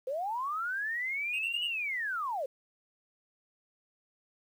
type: linear two-way sweep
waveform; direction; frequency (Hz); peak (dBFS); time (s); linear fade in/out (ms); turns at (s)
sine; up then down; 493.9 to 2960 to 493.9; -31; 0.07-2.46; 5; 1.64
type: tone bursts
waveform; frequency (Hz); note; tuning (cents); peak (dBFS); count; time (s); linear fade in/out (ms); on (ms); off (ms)
triangle; 2774; F7; -12; -32; 4; 1.33-1.677; 10; 62; 33
effects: 10-bit